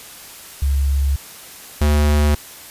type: tone pair in turn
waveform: sine / square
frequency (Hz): 69.3 / 74.21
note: C#2 / D2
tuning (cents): 0 / +19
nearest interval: minor second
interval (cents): 119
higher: second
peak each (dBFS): -14 / -13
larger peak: second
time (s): 0.62-1.16 / 1.81-2.35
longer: neither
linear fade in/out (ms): 5
effects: white hiss -38 dBFS RMS until 2.7 s + resampled to 32000 Hz